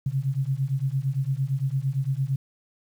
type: beating tone pair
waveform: sine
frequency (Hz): 130.81 / 139.61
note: C3 / C#3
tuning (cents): 0 / +13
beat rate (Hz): 8.8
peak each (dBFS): -26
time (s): 0.06-2.36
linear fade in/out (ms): 5
effects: 9-bit